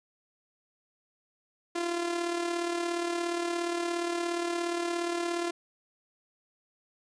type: tone with amplitude modulation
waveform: sawtooth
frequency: 344 Hz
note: F4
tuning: 26 cents flat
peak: -23 dBFS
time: 1.75-5.51 s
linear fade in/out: 10 ms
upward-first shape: sine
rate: 37.1 Hz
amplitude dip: 50%
effects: resampled to 22050 Hz